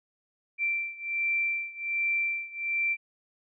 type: beating tone pair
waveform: sine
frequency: 2349 / 2350.3 Hz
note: D7 / D7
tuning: 0 / +1 cents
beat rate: 1.3 Hz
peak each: -29 / -31 dBFS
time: 0.58-2.97 s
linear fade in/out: 50 ms
effects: none